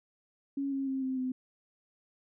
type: tone with pitch steps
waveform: sine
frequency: 277.2 / 271.8 / 266.5 / 261.3 / 256.3 Hz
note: C#4 / C#4 / C4 / C4 / C4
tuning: 0 / -34 / +32 / -2 / -36 cents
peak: -30 dBFS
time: 0.57-1.32 s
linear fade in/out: 5 ms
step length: 150 ms
effects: none